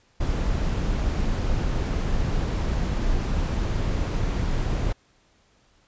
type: noise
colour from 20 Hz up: brown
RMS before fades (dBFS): -24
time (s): 0.2-4.93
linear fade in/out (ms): 10
effects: pink hiss -62 dBFS RMS until 5.87 s + resampled to 16000 Hz